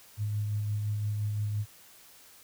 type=tone with tremolo; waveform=sine; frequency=104.9 Hz; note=G#2; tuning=18 cents sharp; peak=-27 dBFS; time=0.17-1.66 s; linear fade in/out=50 ms; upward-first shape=sine; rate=5.8 Hz; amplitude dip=25%; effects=white hiss -55 dBFS RMS until 2.43 s